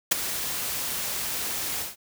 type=noise with ADSR envelope; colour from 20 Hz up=white; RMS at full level=-17 dBFS; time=0.11-1.96 s; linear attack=11 ms; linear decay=10 ms; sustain=-13 dB; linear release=160 ms; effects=none